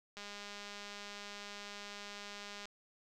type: click train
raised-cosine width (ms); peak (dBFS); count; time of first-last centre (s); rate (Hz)
0.2; -30; 508; 0.17-2.655; 204
effects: none